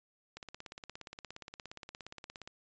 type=click train; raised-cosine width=0.2 ms; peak=-28 dBFS; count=37; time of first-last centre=0.37-2.475 s; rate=17.1 Hz; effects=resampled to 16000 Hz